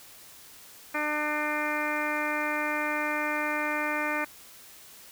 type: harmonic tone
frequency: 300 Hz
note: D4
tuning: 37 cents sharp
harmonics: 1 / 2 / 3 / 4 / 5 / 6 / 7 / 8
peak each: -35 / -35 / -35 / -35 / -35 / -35 / -35 / -35 dBFS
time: 0.94-4.25 s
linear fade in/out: 10 ms
effects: white hiss -50 dBFS RMS until 5.11 s